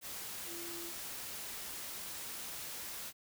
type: tone in noise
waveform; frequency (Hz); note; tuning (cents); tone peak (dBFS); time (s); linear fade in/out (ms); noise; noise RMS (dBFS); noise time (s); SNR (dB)
sine; 340.5; F4; -44; -47; 0.46-0.93; 50; white; -44; 0.01-3.13; -6
effects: none